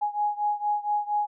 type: beating tone pair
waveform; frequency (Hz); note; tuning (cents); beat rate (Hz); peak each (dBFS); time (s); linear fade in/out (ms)
sine; 830.6 / 834.9; G#5 / G#5; 0 / +9; 4.3; -26 / -28; 0.01-1.27; 20
effects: none